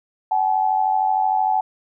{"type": "tone pair together", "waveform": "sine", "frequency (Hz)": [759.9, 853], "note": ["F#5", "G#5"], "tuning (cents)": [46, 46], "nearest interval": "major second", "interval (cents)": 200, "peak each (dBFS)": -19, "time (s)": [0.31, 1.61], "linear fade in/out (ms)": 5, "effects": []}